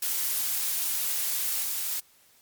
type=noise with level steps; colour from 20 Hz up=blue; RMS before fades=-28 / -30 dBFS; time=0.02-2 s; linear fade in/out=5 ms; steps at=1.63 s; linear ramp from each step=5 ms; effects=white hiss -60 dBFS RMS until 2.41 s + MP3 96 kbps